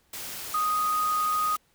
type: tone in noise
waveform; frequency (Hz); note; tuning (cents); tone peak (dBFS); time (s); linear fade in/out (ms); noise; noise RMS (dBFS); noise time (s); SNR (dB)
sine; 1244.5; D#6; 0; -23; 0.54-1.56; 5; white; -37; 0.13-1.57; +11
effects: pink hiss -66 dBFS RMS until 1.74 s